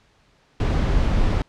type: noise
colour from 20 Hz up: brown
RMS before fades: -19 dBFS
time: 0.6-1.42 s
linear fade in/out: 2 ms
effects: pink hiss -59 dBFS RMS until 1.48 s + low-pass 5000 Hz 12 dB/octave